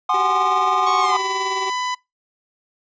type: chord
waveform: triangle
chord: Ab dominant seventh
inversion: third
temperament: equal with one note detuned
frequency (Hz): 740 / 830.6 / 1046.5 / 1214.7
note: Gb5 / Ab5 / C6 / Eb6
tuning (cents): 0 / 0 / 0 / -42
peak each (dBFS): -20 / -22 / -20 / -18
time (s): 0.09-1.17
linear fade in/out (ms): 5
type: tone with tremolo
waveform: 25% pulse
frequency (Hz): 382.9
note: G4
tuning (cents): -41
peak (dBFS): -20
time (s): 0.14-1.7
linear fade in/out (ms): 2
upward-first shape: triangle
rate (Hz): 19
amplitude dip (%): 65
type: tone with pitch glide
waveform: sawtooth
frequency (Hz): 1108.7 to 999.2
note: C#6 to B5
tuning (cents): 0 to +20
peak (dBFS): -18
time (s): 0.86-1.95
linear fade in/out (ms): 10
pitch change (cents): -180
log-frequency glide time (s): 1-1.16
effects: noise-tail reverb RT60 0.2 s tail -23 dB re dry + resampled to 16000 Hz